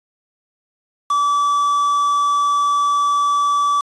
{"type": "tone with quantisation", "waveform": "triangle", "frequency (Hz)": 1153, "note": "D6", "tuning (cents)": -32, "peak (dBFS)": -12, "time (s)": [1.1, 3.81], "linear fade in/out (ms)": 5, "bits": 5, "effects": ["resampled to 24000 Hz"]}